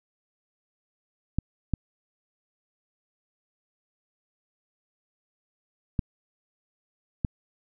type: clicks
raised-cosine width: 5 ms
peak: -12 dBFS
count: 4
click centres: 1.386 / 1.737 / 5.992 / 7.248 s
effects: none